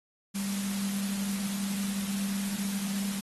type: tone in noise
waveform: sine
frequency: 197.7 Hz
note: G3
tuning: 15 cents sharp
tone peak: -30 dBFS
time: 0.34-3.21 s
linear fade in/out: 20 ms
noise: white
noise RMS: -38 dBFS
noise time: 0.34-3.21 s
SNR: +5 dB
effects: AAC 32 kbps